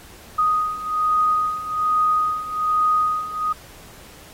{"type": "beating tone pair", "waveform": "sine", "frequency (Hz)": [1244.5, 1245.7], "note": ["D#6", "D#6"], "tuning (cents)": [0, 2], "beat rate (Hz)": 1.2, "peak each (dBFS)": [-23, -19], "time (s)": [0.38, 3.53], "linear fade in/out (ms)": 10, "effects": ["pink hiss -45 dBFS RMS until 4.33 s", "AAC 48 kbps"]}